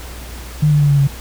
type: tone with pitch steps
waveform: sine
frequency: 151 / 147.98 / 145.02 / 142.11 / 139.27 Hz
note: D3 / D3 / D3 / C#3 / C#3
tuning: +48 / +13 / -22 / +43 / +8 cents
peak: -9 dBFS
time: 0.62-1.075 s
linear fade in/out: 10 ms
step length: 91 ms
effects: added 60 Hz sine -30 dBFS peak until 1.2 s + pink hiss -35 dBFS RMS until 1.2 s